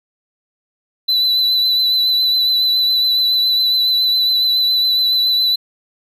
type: tone with vibrato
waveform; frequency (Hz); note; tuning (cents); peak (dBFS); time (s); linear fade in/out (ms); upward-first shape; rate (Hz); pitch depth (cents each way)
triangle; 3996; B7; +20; -11; 1.08-5.56; 10; triangle; 7.2; 33
effects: none